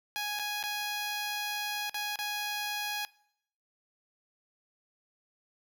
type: tone with dropouts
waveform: 10% pulse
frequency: 830.6 Hz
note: G#5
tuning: in tune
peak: -24 dBFS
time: 0.16-3.05 s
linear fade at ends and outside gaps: 0 ms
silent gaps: 0.39-0.396 / 0.628-0.637 / 1.895-1.944 / 2.158-2.189 s
effects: noise-tail reverb RT60 0.7 s tail -22 dB re dry